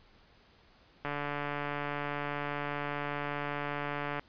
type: click train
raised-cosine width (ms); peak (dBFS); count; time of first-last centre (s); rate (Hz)
0.5; -20; 457; 1.05-4.195; 145
effects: pink hiss -62 dBFS RMS until 4.28 s + resampled to 11025 Hz